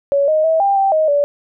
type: tone with pitch steps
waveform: sine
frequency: 562 / 622 / 645 / 794 / 781 / 627 / 576 Hz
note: C#5 / D#5 / E5 / G5 / G5 / D#5 / D5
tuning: +24 / -1 / -38 / +22 / -7 / +13 / -34 cents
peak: -11 dBFS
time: 0.12-1.24 s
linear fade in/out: 0 ms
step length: 160 ms
effects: none